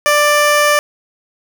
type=tone; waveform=15% pulse; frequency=590 Hz; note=D5; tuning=8 cents sharp; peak=-3 dBFS; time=0.06-0.79 s; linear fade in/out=0 ms; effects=none